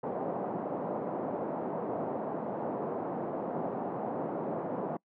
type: band-pass noise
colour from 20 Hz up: white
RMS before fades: -35 dBFS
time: 0.03-4.97 s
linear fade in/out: 5 ms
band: 160 to 790 Hz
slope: 24 dB/octave
effects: noise-tail reverb RT60 0.1 s tail -25 dB re dry